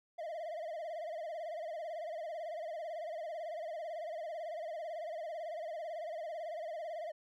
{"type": "tone with vibrato", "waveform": "triangle", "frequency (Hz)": 650, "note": "E5", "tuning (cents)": -24, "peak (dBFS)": -37, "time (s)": [0.18, 7.12], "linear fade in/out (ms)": 10, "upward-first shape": "sine", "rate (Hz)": 18, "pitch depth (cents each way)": 120, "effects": []}